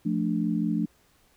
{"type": "chord", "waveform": "sine", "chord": "D minor", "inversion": "first", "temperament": "equal", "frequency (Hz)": [174.61, 220, 293.7], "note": ["F3", "A3", "D4"], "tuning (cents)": [0, 0, 0], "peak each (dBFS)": [-28, -27, -29], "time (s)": [0.05, 0.86], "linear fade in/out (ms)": 10, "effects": ["pink hiss -63 dBFS RMS until 1.36 s"]}